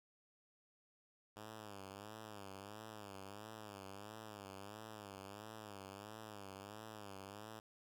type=tone with vibrato; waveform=5% pulse; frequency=103.1 Hz; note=G#2; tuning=12 cents flat; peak=-39 dBFS; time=1.36-7.6 s; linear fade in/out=5 ms; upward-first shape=sine; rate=1.5 Hz; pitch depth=110 cents each way; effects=none